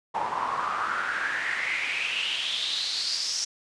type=noise with band-pass filter sweep; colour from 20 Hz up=pink; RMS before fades=-29 dBFS; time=0.14-3.45 s; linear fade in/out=10 ms; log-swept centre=860 to 5700 Hz; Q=6.1; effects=resampled to 22050 Hz